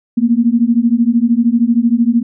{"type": "beating tone pair", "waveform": "sine", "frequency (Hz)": [228.3, 241.3], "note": ["A#3", "B3"], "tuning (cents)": [-36, -40], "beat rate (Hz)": 13, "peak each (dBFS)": -12, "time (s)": [0.17, 2.23], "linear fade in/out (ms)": 10, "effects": []}